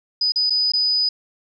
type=tone with dropouts; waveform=sine; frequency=4980 Hz; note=D#8; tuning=1 cent sharp; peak=-16 dBFS; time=0.21-1.09 s; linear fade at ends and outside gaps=5 ms; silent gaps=0.321-0.358 / 0.498-0.504 / 0.72-0.735 s; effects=none